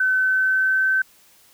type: tone with pitch glide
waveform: sine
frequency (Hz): 1521 to 1538.7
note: F#6 to G6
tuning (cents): +47 to -33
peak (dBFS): -16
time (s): 0-1.02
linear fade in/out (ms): 5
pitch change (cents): +20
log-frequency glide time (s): 0.16-0.86
effects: white hiss -54 dBFS RMS until 1.53 s